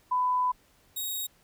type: tone pair in turn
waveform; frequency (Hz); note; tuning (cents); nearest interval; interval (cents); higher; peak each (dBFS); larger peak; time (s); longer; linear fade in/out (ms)
sine / 5% pulse; 1000 / 3775; B5 / A#7; +21 / +21; octave + major seventh; 2300; second; -23; neither; 0.11-0.52 / 0.96-1.27; first; 10
effects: pink hiss -63 dBFS RMS until 1.43 s